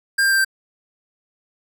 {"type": "tone with pitch steps", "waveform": "square", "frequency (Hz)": [1600, 1588.9, 1578, 1567.1], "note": ["G6", "G6", "G6", "G6"], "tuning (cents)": [35, 23, 11, -1], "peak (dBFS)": -15, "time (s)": [0.18, 0.448], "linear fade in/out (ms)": 10, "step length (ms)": 67, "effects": []}